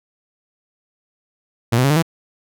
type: tone with pitch steps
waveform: sawtooth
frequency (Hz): 116.7 / 127.26 / 138.78 / 151.34 / 165.04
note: A#2 / C3 / C#3 / D#3 / E3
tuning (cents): +2 / -48 / +2 / -48 / +2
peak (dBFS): -9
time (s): 1.72-2.025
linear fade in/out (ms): 10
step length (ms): 61
effects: none